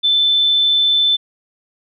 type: tone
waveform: sine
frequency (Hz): 3526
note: A7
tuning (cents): +3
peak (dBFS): -11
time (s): 0.03-1.17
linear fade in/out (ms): 20
effects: none